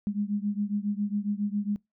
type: beating tone pair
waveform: sine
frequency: 202.6 / 209.9 Hz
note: G#3 / G#3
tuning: -43 / +19 cents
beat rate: 7.3 Hz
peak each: -29 / -30 dBFS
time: 0.07-1.76 s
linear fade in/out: 0 ms
effects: noise-tail reverb RT60 0.2 s tail -25 dB re dry